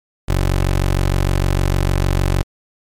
20% pulse tone, 46.54 Hz, F#1, 11 cents sharp, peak -9 dBFS, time 0.28-2.43 s, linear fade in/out 10 ms, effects MP3 96 kbps

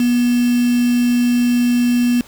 sine tone with quantisation, 242.6 Hz, B3, 31 cents flat, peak -12 dBFS, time 0-2.21 s, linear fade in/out 2 ms, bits 4, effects pink hiss -43 dBFS RMS until 2.27 s

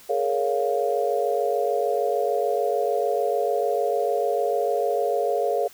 sine chord, Bb minor seventh, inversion third, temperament just, 419.5 / 466.2 / 559.4 / 699.2 Hz, Ab4 / Bb4 / Db5 / F5, +17 / 0 / +16 / +2 cents, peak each -26 dBFS, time 0.09-5.68 s, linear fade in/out 10 ms, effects white hiss -49 dBFS RMS until 5.73 s

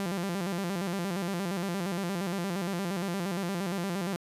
sawtooth tone with vibrato, 184.5 Hz, F#3, 5 cents flat, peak -26 dBFS, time 0-4.16 s, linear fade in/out 0 ms, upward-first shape square, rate 8.6 Hz, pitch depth 120 cents each way, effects resampled to 32000 Hz

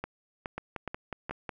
two click trains, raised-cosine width 0.5 ms, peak -19 / -20 dBFS, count 4 / 6, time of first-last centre 0.04-1.295 / 0.58-1.492 s, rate 2.39 / 5.48 Hz, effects none

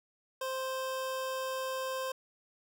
25% pulse tone, 523.3 Hz, C5, in tune, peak -30 dBFS, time 0.41-2.12 s, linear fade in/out 5 ms, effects none

